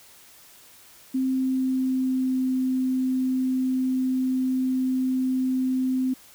sine tone with pitch glide, 261.6 to 258.4 Hz, C4 to C4, 0 to -21 cents, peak -21 dBFS, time 1.14-6.14 s, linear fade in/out 10 ms, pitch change -21 cents, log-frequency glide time 1.27-2.42 s, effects white hiss -51 dBFS RMS until 6.34 s

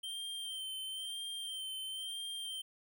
square tone with vibrato, 3136 Hz, G7, in tune, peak -40 dBFS, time 0.03-2.62 s, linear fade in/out 10 ms, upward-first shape sine, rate 1 Hz, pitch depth 31 cents each way, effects none

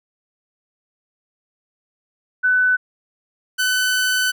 sine / sawtooth tone pair in turn, 1500 / 1505.9 Hz, F#6 / F#6, +23 / +30 cents, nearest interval unison, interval 7 cents, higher second, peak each -13 dBFS, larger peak neither, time 2.43-2.77 / 3.58-4.32 s, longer second, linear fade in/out 20 ms, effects none

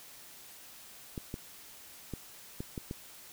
clicks, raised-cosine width 3 ms, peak -24 dBFS, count 6, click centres 1.178 / 1.341 / 2.137 / 2.605 / 2.778 / 2.911 s, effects white hiss -52 dBFS RMS until 3.32 s

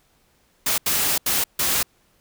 white noise bursts at uneven times, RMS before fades -21 dBFS, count 4, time 0.66-0.78 / 0.86-1.18 / 1.26-1.44 / 1.59-1.83 s, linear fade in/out 5 ms, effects pink hiss -62 dBFS RMS until 2.2 s

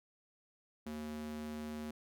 square tone with high-pass filter, 76.1 Hz, D#2, 38 cents flat, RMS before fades -43 dBFS, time 0.86-1.91 s, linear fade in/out 5 ms, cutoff 190 Hz, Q 2.6, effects none

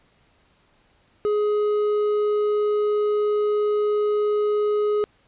sine tone with hard clipping, 418.5 Hz, G#4, 13 cents sharp, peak -20 dBFS, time 1.25-5.04 s, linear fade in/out 0 ms, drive 5 dB, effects pink hiss -61 dBFS RMS until 5.27 s + resampled to 8000 Hz

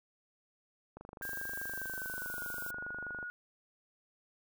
click train, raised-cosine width 1 ms, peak -33 dBFS, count 57, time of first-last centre 0.97-3.228 s, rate 24.8 Hz
violet noise, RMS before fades -45 dBFS, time 1.22-2.71 s, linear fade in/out 5 ms
sine tone with pitch glide, 1600 to 1450.4 Hz, G6 to F#6, +35 to -35 cents, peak -39 dBFS, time 1.22-3.3 s, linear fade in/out 0 ms, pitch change -170 cents, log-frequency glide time 1.66-2.39 s
effects none

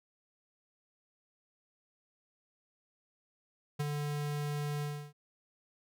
square tone with ADSR envelope, 146.83 Hz, D3, in tune, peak -30 dBFS, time 3.79-5.13 s, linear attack 13 ms, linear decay 27 ms, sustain -4 dB, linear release 310 ms, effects none

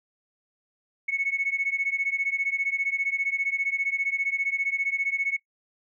sine beating tone pair, 2200 / 2215 Hz, C#7 / C#7, -14 / -2 cents, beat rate 15 Hz, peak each -26 / -27 dBFS, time 1.08-5.37 s, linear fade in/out 10 ms, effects noise-tail reverb RT60 0.1 s tail -22 dB re dry + tanh soft clip ceiling -16 dBFS

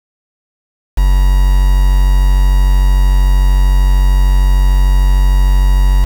triangle tone with quantisation, 46.62 Hz, F#1, 14 cents sharp, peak -4 dBFS, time 0.97-6.05 s, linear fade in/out 10 ms, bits 4, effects none

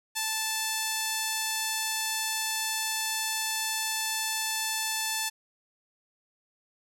5% pulse tone, 878 Hz, A5, 4 cents flat, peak -16 dBFS, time 0.15-5.3 s, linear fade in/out 20 ms, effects none

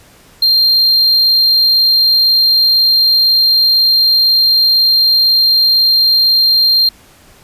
triangle tone, 4186 Hz, C8, in tune, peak -6 dBFS, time 0.42-6.89 s, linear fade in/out 5 ms, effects pink hiss -44 dBFS RMS until 7.43 s + resampled to 32000 Hz

